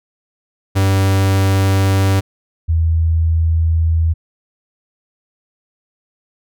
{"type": "tone pair in turn", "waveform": ["45% pulse", "sine"], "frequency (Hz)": [96.8, 81.57], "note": ["G2", "E2"], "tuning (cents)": [-21, -18], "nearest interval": "minor third", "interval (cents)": 297, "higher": "first", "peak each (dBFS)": -11, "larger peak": "neither", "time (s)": [[0.75, 2.21], [2.68, 4.14]], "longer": "neither", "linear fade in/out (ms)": 20, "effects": []}